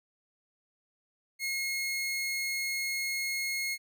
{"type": "tone", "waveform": "sawtooth", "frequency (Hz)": 2160, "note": "C#7", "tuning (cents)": -45, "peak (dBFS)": -27, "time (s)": [1.39, 3.78], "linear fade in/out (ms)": 50, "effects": []}